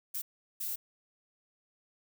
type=noise bursts at uneven times; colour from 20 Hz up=violet; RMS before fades=-36 dBFS; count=2; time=0.14-0.22 / 0.6-0.76 s; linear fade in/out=10 ms; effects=none